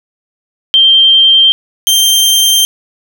sine / sawtooth tone pair in turn, 3155 / 3155 Hz, G7 / G7, +10 / +10 cents, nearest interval unison, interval 0 cents, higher neither, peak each -3 dBFS, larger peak neither, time 0.74-1.52 / 1.87-2.65 s, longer neither, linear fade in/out 0 ms, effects none

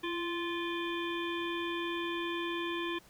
harmonic tone with a mistuned harmonic, 347.9 Hz, F4, 7 cents flat, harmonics 1 / 3 / 5 / 7 / 9 / 10, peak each -35 / -40 / -42 / -43 / -45 / -45 dBFS, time 0.03-2.99 s, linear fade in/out 10 ms, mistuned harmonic 1, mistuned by -37 cents, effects pink hiss -60 dBFS RMS until 3.09 s

